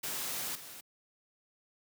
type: noise with level steps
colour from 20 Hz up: white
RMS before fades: -37 / -48 dBFS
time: 0.03-0.81 s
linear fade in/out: 10 ms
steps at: 0.55 s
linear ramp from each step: 5 ms
effects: high-pass 100 Hz 12 dB/octave